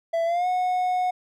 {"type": "tone with pitch glide", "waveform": "triangle", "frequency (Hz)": [666, 730.5], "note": ["E5", "F#5"], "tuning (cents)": [18, -22], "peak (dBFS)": -19, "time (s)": [0.13, 1.11], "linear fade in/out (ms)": 10, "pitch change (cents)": 160, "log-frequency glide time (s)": [0.25, 0.47], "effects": []}